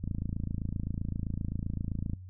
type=click train; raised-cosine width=5 ms; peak=-21 dBFS; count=59; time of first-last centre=0.04-2.134 s; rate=27.7 Hz; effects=noise-tail reverb RT60 0.2 s tail -22 dB re dry + added 92 Hz sine -43 dBFS peak until 2.29 s